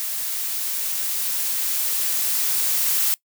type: noise with level ramp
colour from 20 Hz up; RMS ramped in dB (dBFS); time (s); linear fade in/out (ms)
blue; -27 to -20; 0-3.14; 0
effects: noise-tail reverb RT60 0.1 s tail -22 dB re dry